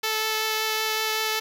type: tone with vibrato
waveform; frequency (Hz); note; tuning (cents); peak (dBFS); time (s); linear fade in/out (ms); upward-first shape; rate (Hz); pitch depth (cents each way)
5% pulse; 437.2; A4; -11; -12; 0.03-1.4; 10; triangle; 5.3; 11
effects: none